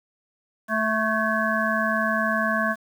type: harmonic tone with a mistuned harmonic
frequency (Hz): 220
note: A3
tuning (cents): 0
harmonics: 1 / 3 / 5 / 7 / 8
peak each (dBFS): -27 / -27 / -27 / -27 / -27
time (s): 0.68-2.76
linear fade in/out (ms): 50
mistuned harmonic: 8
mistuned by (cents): -68
effects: 8-bit